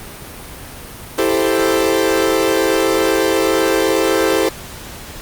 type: chord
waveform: 40% pulse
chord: A minor seventh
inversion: second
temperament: equal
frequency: 329.6 / 392 / 440 / 523.3 Hz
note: E4 / G4 / A4 / C5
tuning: 0 / 0 / 0 / 0 cents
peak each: -18 dBFS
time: 1.18-4.49 s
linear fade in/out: 5 ms
effects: pink hiss -33 dBFS RMS until 5.21 s + Opus 32 kbps